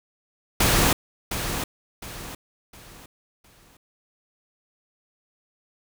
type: noise with echo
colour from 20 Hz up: pink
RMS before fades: -19 dBFS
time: 0.6-0.93 s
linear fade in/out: 5 ms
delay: 710 ms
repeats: 4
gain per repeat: -9 dB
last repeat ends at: 3.77 s
effects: none